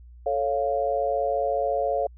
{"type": "chord", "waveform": "sine", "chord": "A augmented", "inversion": "none", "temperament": "equal", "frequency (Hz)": [440, 554.4, 698.5], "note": ["A4", "C#5", "E#5"], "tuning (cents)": [0, 0, 0], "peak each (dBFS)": [-29, -25, -26], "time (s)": [0.26, 2.07], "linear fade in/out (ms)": 5, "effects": ["added 60 Hz sine -44 dBFS peak until 2.17 s"]}